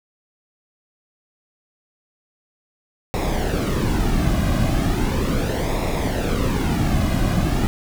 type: noise with flanger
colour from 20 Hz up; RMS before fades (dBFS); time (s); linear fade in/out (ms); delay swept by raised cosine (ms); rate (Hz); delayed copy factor
brown; -20; 3.14-7.67; 0; 0.65 to 2.25; 0.37; -0.6
effects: none